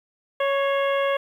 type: harmonic tone with a mistuned harmonic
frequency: 554.4 Hz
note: C#5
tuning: in tune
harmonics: 1 / 2 / 3 / 4 / 5 / 6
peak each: -21 / -27 / -31 / -33 / -35 / -37 dBFS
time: 0.4-1.17 s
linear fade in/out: 5 ms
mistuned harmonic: 4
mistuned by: -51 cents
effects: 9-bit